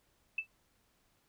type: tone with exponential decay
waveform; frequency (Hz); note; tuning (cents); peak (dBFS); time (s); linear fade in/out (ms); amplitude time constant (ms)
sine; 2637; E7; 0; -28; 0.38-0.47; 5; 18
effects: pink hiss -73 dBFS RMS until 1.28 s